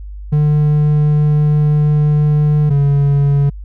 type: tone pair in turn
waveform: triangle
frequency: 149.5 / 141.41 Hz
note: D3 / C#3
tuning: +31 / +35 cents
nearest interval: minor second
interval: 96 cents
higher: first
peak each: -7 dBFS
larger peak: neither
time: 0.32-2.7 / 2.7-3.5 s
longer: first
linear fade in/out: 10 ms
effects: added 50 Hz sine -26 dBFS peak until 3.64 s